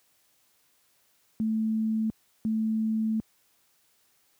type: tone pair in turn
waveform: sine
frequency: 220 / 220 Hz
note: A3 / A3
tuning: 0 / 0 cents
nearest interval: unison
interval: 0 cents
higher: neither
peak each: -24 dBFS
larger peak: neither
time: 1.4-2.1 / 2.45-3.2 s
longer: second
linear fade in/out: 0 ms
effects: white hiss -67 dBFS RMS until 4.39 s + high-pass 60 Hz 12 dB/octave